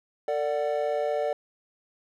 triangle chord, D major, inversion second, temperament equal with one note detuned, 451.3 / 587.3 / 740 Hz, A4 / D5 / F#5, +44 / 0 / 0 cents, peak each -28 / -25 / -30 dBFS, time 0.28-1.33 s, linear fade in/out 2 ms, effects none

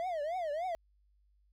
triangle tone with vibrato, 657 Hz, E5, 6 cents flat, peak -31 dBFS, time 0-0.75 s, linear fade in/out 0 ms, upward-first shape triangle, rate 3.4 Hz, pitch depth 260 cents each way, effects added 50 Hz sine -66 dBFS peak until 1.52 s

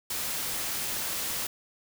white noise, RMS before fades -32 dBFS, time 0.1-1.47 s, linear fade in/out 5 ms, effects none

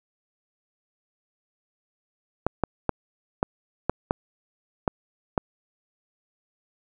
clicks, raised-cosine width 1 ms, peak -7 dBFS, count 8, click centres 2.466 / 2.637 / 2.893 / 3.429 / 3.896 / 4.109 / 4.878 / 5.378 s, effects none

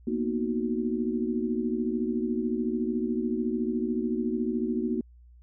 sine chord, B major seventh, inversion third, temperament equal, 233.1 / 246.9 / 311.1 / 370 Hz, A#3 / B3 / D#4 / F#4, 0 / 0 / 0 / 0 cents, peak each -29 / -32 / -33 / -32 dBFS, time 0.07-5.01 s, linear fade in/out 5 ms, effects added 60 Hz sine -50 dBFS peak until 5.42 s

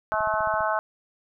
harmonic tone, 215.4 Hz, A3, 37 cents flat, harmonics 3 / 4 / 5 / 6 / 7, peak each -27 / -28 / -29 / -30 / -30 dBFS, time 0.12-0.79 s, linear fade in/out 0 ms
click train, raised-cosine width 5 ms, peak -31 dBFS, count 8, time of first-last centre 0.14-0.607 s, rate 15 Hz
effects none

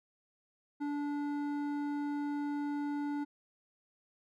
sine tone with hard clipping, 290.1 Hz, D4, 21 cents flat, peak -35 dBFS, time 0.8-3.25 s, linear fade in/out 20 ms, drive 10 dB, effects none

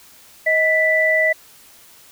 sine tone pair together, 632 / 1977.7 Hz, D#5 / B6, +27 / +2 cents, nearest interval octave + minor sixth, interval 1975 cents, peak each -18 / -15 dBFS, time 0.46-1.33 s, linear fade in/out 10 ms, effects white hiss -47 dBFS RMS until 2.11 s

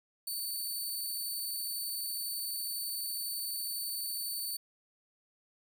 10% pulse tone, 4518 Hz, C#8, 32 cents sharp, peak -28 dBFS, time 0.27-4.57 s, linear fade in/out 5 ms, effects none

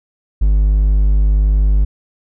triangle tone, 50.7 Hz, G#1, 41 cents flat, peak -7 dBFS, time 0.41-1.85 s, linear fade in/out 10 ms, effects none

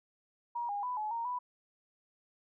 sine tone with pitch steps, 951 / 814 / 994 / 853 / 928 / 989 Hz, A#5 / G#5 / B5 / G#5 / A#5 / B5, +34 / -35 / +11 / +46 / -8 / +2 cents, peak -33 dBFS, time 0.55-1.39 s, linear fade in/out 10 ms, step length 140 ms, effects none

